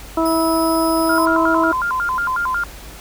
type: harmonic tone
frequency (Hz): 326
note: E4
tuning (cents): -19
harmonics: 1 / 2 / 3 / 4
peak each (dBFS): -17 / -20 / -22 / -23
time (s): 0.17-1.72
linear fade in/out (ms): 5
type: tone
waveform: 10% pulse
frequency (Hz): 5060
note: D#8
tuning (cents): +28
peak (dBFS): -21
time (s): 0.25-1.26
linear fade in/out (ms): 10
type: tone with vibrato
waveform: sine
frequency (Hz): 1200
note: D6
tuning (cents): +37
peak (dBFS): -17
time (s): 1.09-2.64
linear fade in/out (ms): 5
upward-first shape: square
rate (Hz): 5.5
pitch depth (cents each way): 270
effects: added 50 Hz sine -38 dBFS peak until 3 s + pink hiss -38 dBFS RMS until 3 s